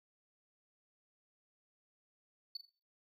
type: tone with echo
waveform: triangle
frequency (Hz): 4484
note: C#8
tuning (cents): +19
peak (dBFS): -35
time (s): 2.55-2.57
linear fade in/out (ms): 5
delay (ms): 42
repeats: 3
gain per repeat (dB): -11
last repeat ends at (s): 2.696
effects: noise-tail reverb RT60 0.4 s tail -21 dB re dry + tanh soft clip ceiling -36 dBFS